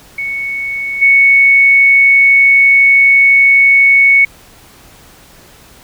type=tone with level steps; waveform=sine; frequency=2217 Hz; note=C#7; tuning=in tune; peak=-16 / -4 dBFS; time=0.18-4.25 s; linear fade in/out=5 ms; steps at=1.01 s; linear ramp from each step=20 ms; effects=pink hiss -41 dBFS RMS until 5.83 s